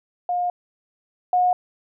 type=tone pair in turn; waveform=sine; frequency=712 / 723.6 Hz; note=F5 / F#5; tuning=+33 / -39 cents; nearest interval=unison; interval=28 cents; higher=second; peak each=-20 / -15 dBFS; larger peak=second; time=0.29-0.5 / 1.33-1.53 s; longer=first; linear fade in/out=2 ms; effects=none

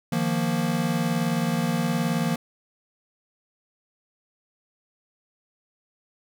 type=chord; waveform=square; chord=Eb suspended second; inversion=none; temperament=equal; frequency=155.56 / 174.61 / 233.1 Hz; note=Eb3 / F3 / Bb3; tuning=0 / 0 / 0 cents; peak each=-29 / -27 / -27 dBFS; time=0.12-2.36 s; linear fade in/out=5 ms; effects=none

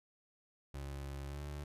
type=tone with pitch glide; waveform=30% pulse; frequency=69.3 to 72.79 Hz; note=C#2 to D2; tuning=0 to -15 cents; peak=-39 dBFS; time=0.74-1.64 s; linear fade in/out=5 ms; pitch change=+85 cents; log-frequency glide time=1.26-1.42 s; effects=resampled to 32000 Hz

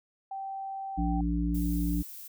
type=tone; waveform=sine; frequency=778 Hz; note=G5; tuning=13 cents flat; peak=-34 dBFS; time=0.31-1.21 s; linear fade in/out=5 ms
type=harmonic tone; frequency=58.27 Hz; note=A#1; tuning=in tune; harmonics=1 / 3 / 5; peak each=-29 / -31 / -31 dBFS; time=0.97-2.03 s; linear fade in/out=20 ms
type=noise; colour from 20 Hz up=violet; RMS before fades=-44 dBFS; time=1.54-2.28 s; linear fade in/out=10 ms
effects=none

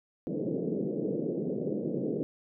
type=band-pass noise; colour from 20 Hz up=white; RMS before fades=-32 dBFS; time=0.27-2.23 s; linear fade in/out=0 ms; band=140 to 490 Hz; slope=48 dB/octave; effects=none

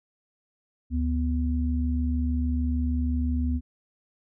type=tone pair together; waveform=sine; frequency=73.53 / 246.9 Hz; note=D2 / B3; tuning=+3 / 0 cents; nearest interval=octave + major sixth; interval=2097 cents; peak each=-24 / -28 dBFS; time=0.9-3.61 s; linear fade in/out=50 ms; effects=none

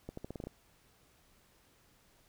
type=accelerating click train; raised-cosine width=2 ms; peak=-28 dBFS; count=8; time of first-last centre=0.09-0.47 s; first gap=84 ms; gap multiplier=0.85; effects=pink hiss -67 dBFS RMS until 2.28 s

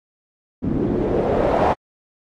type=noise with low-pass filter sweep; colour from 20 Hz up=white; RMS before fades=-19 dBFS; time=0.62-1.74 s; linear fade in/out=20 ms; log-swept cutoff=250 to 800 Hz; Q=2.1; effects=AAC 48 kbps

